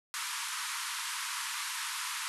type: band-pass noise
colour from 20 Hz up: pink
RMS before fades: -37 dBFS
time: 0.14-2.28 s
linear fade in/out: 0 ms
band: 930 to 12000 Hz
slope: 96 dB/octave
effects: none